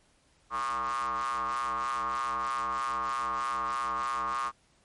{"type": "ring-modulated tone", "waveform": "square", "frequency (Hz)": 63.8, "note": "C2", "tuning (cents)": -43, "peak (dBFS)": -27, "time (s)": [0.5, 4.52], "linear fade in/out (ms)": 50, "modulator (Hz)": 1150, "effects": ["pink hiss -66 dBFS RMS until 4.84 s", "MP3 48 kbps"]}